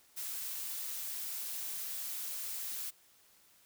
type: noise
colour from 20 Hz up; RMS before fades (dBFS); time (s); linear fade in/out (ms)
blue; -40; 0.16-2.91; 20
effects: white hiss -65 dBFS RMS until 3.65 s